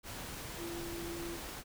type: tone in noise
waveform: sine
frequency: 340 Hz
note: F4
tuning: 46 cents flat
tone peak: -41 dBFS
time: 0.57-1.39 s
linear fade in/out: 50 ms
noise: pink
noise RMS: -44 dBFS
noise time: 0.03-1.64 s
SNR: 0 dB
effects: none